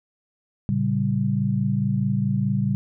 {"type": "chord", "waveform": "sine", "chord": "G diminished", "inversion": "first", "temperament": "equal with one note detuned", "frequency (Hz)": [113.88, 138.59, 196], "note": ["Bb2", "Db3", "G3"], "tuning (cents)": [-40, 0, 0], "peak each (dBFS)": [-25, -24, -23], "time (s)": [0.69, 2.75], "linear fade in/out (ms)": 0, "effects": []}